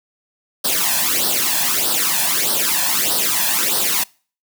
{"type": "noise with flanger", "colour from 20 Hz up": "white", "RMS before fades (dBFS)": -18, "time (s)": [0.64, 4.04], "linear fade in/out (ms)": 10, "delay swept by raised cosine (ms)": [0.21, 1.2], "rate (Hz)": 1.6, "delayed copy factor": 0.75, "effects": ["noise-tail reverb RT60 0.4 s tail -25 dB re dry", "high-pass 200 Hz 12 dB/octave"]}